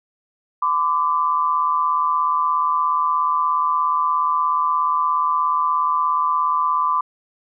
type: tone pair together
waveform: sine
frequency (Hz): 1014 / 1170.9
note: B5 / D6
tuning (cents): +45 / -6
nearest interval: major second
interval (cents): 249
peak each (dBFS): -19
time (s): 0.62-7.01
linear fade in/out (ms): 5
effects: none